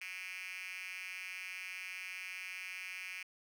5% pulse tone with high-pass filter, 185 Hz, F#3, in tune, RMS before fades -45 dBFS, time 0.01-3.23 s, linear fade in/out 5 ms, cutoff 2400 Hz, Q 5.5, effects none

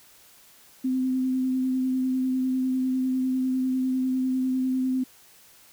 sine tone with vibrato, 258.4 Hz, C4, 21 cents flat, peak -22 dBFS, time 0.84-5.04 s, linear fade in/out 10 ms, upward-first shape sine, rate 10 Hz, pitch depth 15 cents each way, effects white hiss -54 dBFS RMS until 5.72 s

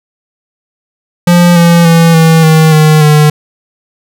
square tone with pitch steps, 174.61 / 170.42 / 166.34 / 162.35 / 158.46 / 154.66 / 150.96 Hz, F3 / F3 / E3 / E3 / D#3 / D#3 / D3, 0 / -42 / +16 / -26 / +32 / -10 / +48 cents, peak -3 dBFS, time 1.27-3.3 s, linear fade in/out 5 ms, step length 290 ms, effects none

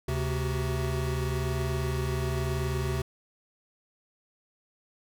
square tone cluster, 73.7 / 132.4 / 376.3 Hz, D2 / C3 / F#4, +7 / +21 / +29 cents, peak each -32 / -31 / -36 dBFS, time 0.08-3.02 s, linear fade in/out 5 ms, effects none

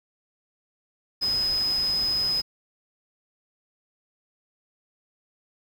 sine tone in noise, 5050 Hz, D#8, 25 cents sharp, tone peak -22 dBFS, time 1.21-2.42 s, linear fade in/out 20 ms, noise pink, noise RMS -39 dBFS, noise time 1.21-2.42 s, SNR +14 dB, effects none

